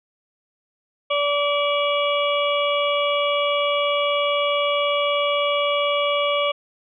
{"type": "harmonic tone with a mistuned harmonic", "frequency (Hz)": 577, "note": "D5", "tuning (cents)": -31, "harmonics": [1, 2, 4, 5, 6], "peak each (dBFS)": [-21, -24, -27, -28, -29], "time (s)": [1.1, 6.52], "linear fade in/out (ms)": 10, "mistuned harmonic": 6, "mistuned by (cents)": -55, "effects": []}